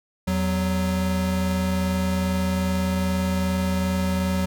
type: tone pair together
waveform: square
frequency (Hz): 82.9 / 185.92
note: E2 / F#3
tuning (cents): +10 / +9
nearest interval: octave + major second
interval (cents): 1399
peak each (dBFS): -27 / -23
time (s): 0.27-4.46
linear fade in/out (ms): 10
effects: none